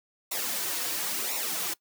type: noise with flanger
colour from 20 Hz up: white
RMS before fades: -31 dBFS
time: 0.31-1.74 s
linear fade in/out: 10 ms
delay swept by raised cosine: 0.62 to 5.12 ms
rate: 0.97 Hz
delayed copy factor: -0.7
effects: noise-tail reverb RT60 0.1 s tail -21 dB re dry + high-pass 200 Hz 12 dB/octave